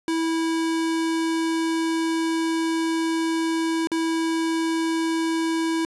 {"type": "tone with dropouts", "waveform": "square", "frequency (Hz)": 326.7, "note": "E4", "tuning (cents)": -15, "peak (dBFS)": -22, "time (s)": [0.08, 5.85], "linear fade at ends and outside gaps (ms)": 1, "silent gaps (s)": [3.872, 3.917], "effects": ["resampled to 22050 Hz", "8-bit"]}